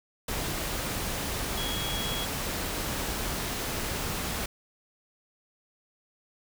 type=tone in noise; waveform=sine; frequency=3322 Hz; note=G#7; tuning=in tune; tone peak=-34 dBFS; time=1.57-2.25 s; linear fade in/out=5 ms; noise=pink; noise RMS=-32 dBFS; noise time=0.28-4.46 s; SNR=-5 dB; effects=none